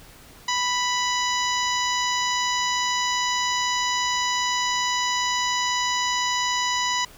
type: harmonic tone with a mistuned harmonic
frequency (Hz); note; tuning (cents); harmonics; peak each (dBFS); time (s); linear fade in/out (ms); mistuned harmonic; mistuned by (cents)
987.8; B5; 0; 1 / 2 / 3 / 4 / 5 / 6 / 7; -25 / -28 / -30 / -31 / -32 / -33 / -33; 0.48-7.05; 5; 5; +23
effects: pink hiss -48 dBFS RMS until 7.17 s